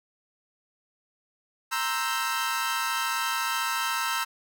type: chord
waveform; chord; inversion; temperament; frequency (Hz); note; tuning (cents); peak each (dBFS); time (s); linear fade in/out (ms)
sawtooth; C dominant seventh; third; equal; 932.3 / 1046.5 / 1318.5 / 1568; Bb5 / C6 / E6 / G6; 0 / 0 / 0 / 0; -28 / -31 / -26 / -29; 1.71-4.25; 20
effects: none